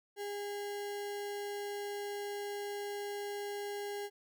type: tone with sample-and-hold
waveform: sine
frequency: 407.3 Hz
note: G#4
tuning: 34 cents flat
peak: -37 dBFS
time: 0.16-4.1 s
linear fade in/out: 50 ms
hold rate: 1225 Hz
effects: none